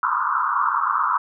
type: band-pass noise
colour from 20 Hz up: white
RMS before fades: -21 dBFS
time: 0.03-1.18 s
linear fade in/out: 2 ms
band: 940 to 1400 Hz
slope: 96 dB/octave
effects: none